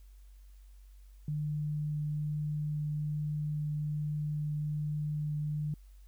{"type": "tone", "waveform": "sine", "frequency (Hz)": 150.2, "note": "D3", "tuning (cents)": 39, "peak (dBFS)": -31, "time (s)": [1.28, 5.74], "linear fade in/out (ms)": 2, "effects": ["added 48 Hz sine -51 dBFS peak until 6.07 s", "white hiss -71 dBFS RMS until 6.07 s"]}